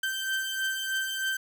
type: beating tone pair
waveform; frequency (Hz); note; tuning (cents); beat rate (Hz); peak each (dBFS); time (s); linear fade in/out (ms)
30% pulse; 1554 / 1557.2; G6 / G6; -16 / -12; 3.2; -32 / -27; 0.03-1.37; 5
effects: 10-bit